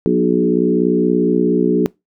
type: harmonic tone with a mistuned harmonic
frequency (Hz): 60.6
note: B1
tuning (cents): -32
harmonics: 3 / 4 / 5 / 6 / 7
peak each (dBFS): -18 / -18 / -18 / -18 / -18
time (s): 0.06-1.86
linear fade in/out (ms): 0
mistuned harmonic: 6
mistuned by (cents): +18
effects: noise-tail reverb RT60 0.2 s tail -23 dB re dry